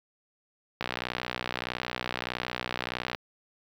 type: click train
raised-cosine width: 0.3 ms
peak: -14 dBFS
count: 145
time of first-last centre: 0.81-3.148 s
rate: 61.6 Hz
effects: high-pass 60 Hz 12 dB/octave + 8-bit